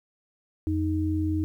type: tone pair together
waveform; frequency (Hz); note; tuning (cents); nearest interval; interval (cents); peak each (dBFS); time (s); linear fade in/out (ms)
sine; 87.5 / 311.8; F2 / D#4; +4 / +4; octave + minor seventh; 2200; -26; 0.67-1.44; 0
effects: 10-bit